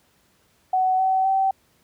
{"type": "tone with pitch steps", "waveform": "sine", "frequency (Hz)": [748, 759.3, 770.8], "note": ["F#5", "F#5", "G5"], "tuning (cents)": [19, 45, -29], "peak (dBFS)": -17, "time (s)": [0.73, 1.51], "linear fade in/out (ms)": 5, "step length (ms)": 260, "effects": ["pink hiss -62 dBFS RMS until 1.83 s", "high-pass 60 Hz 12 dB/octave"]}